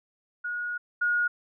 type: tone pair in turn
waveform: sine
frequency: 1447 / 1440.2 Hz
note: F#6 / F#6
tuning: -39 / -47 cents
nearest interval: unison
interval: 8 cents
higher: first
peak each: -29 / -22 dBFS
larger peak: second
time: 0.44-0.78 / 1.01-1.28 s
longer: first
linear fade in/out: 10 ms
effects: none